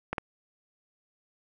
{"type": "clicks", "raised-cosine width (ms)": 0.5, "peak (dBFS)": -15, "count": 2, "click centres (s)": [0.13, 0.182], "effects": []}